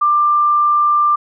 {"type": "tone", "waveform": "sine", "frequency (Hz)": 1187, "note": "D6", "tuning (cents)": 18, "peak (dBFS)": -10, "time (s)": [0.01, 1.16], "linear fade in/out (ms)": 10, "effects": []}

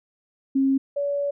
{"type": "tone pair in turn", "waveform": "sine", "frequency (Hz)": [270, 569.5], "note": ["C#4", "C#5"], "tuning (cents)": [-45, 47], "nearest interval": "octave + minor second", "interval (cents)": 1292, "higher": "second", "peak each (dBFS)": [-17, -22], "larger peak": "first", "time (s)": [[0.55, 0.78], [0.96, 1.31]], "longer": "second", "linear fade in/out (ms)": 10, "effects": []}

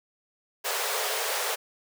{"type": "high-pass noise", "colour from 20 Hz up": "pink", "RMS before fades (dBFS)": -29, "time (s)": [0.64, 1.56], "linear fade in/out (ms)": 20, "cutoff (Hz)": 410, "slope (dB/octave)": 96, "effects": []}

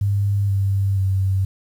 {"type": "tone with pitch steps", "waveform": "sine", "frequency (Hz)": [100.5, 98.15, 95.85], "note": ["G2", "G2", "G2"], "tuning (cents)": [44, 3, -38], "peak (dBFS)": -16, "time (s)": [0.01, 1.45], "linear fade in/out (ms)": 5, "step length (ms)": 480, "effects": ["8-bit"]}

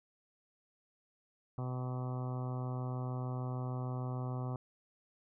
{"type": "harmonic tone", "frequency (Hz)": 126.6, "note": "B2", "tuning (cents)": 43, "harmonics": [1, 2, 3, 4, 5, 6, 7, 8, 9, 10], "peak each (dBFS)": [-36, -45, -49, -51, -51, -50, -55, -54, -52, -59], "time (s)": [1.58, 4.56], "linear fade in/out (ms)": 2, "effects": []}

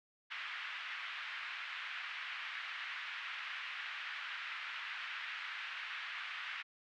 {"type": "band-pass noise", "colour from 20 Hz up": "pink", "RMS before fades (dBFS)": -44, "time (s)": [0.3, 6.63], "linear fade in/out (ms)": 20, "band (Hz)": [1400, 3000], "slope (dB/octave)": 24, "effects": []}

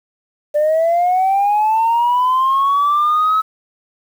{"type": "linear sweep", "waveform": "sine", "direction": "up", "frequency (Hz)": [587.3, 1294], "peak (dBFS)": -10, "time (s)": [0.54, 3.42], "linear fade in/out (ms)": 20, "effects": ["tanh soft clip ceiling -9 dBFS", "7-bit"]}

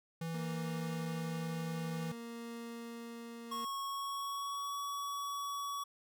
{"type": "tone", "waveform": "square", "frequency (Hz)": 164.81, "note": "E3", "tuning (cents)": 0, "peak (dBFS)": -38, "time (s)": [0.21, 2.12], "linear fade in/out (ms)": 5}
{"type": "tone with tremolo", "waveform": "30% pulse", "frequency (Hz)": 233.1, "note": "A#3", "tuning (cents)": 0, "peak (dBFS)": -40, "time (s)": [0.34, 3.65], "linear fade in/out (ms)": 5, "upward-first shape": "triangle", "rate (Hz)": 0.57, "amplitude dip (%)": 30}
{"type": "tone with pitch glide", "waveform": "square", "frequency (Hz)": [1100, 1130.3], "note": ["C#6", "C#6"], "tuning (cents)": [-14, 33], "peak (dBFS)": -38, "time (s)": [3.51, 5.84], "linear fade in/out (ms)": 10, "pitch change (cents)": 47, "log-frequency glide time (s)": [3.81, 4.78]}
{"effects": []}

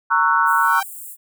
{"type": "chord", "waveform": "sine", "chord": "F# dominant seventh", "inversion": "first", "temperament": "just", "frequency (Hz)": [925, 1110, 1332, 1480], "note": ["A#5", "C#6", "E6", "F#6"], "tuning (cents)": [-14, 2, 18, 0], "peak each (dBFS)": -19, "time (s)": [0.1, 0.81], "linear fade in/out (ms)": 20}
{"type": "high-pass noise", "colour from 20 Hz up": "white", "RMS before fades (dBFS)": -35, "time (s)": [0.45, 1.17], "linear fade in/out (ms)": 50, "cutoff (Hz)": 7400, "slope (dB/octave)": 96}
{"type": "tone with exponential growth", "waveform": "sawtooth", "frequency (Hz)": 784, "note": "G5", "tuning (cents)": 0, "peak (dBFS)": -18, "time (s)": [0.48, 0.83], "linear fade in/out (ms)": 5, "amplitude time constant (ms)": 75}
{"effects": []}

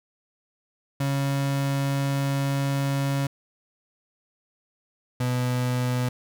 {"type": "tone pair in turn", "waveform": "35% pulse", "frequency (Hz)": [138.59, 124.81], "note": ["C#3", "B2"], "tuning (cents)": [0, 19], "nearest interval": "major second", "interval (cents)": 181, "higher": "first", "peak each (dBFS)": -21, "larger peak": "neither", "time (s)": [[1, 3.27], [5.2, 6.09]], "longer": "first", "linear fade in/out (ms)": 5, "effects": []}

